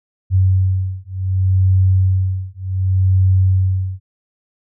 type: beating tone pair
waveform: sine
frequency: 93.7 / 94.37 Hz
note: F#2 / F#2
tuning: +22 / +35 cents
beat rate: 0.67 Hz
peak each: -15 dBFS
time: 0.3-4 s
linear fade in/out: 50 ms
effects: none